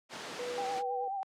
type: noise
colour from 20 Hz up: pink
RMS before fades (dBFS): -40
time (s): 0.09-0.83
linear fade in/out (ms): 50
type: tone with tremolo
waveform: sine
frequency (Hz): 490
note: B4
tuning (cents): -14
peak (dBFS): -35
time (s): 0.39-1.08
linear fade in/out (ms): 2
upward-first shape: square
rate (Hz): 2.3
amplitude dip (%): 30
type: tone with vibrato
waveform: sine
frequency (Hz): 784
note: G5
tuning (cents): 0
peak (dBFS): -33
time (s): 0.58-1.23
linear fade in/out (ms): 0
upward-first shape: triangle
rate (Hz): 9.3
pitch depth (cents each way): 55
effects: high-pass 300 Hz 12 dB/octave + low-pass 6000 Hz 12 dB/octave